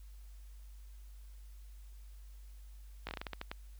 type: slowing click train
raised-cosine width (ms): 0.3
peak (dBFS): -23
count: 10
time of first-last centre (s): 3.07-3.515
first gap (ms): 18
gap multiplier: 1.24
effects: added 50 Hz sine -49 dBFS peak until 3.79 s + white hiss -68 dBFS RMS until 3.79 s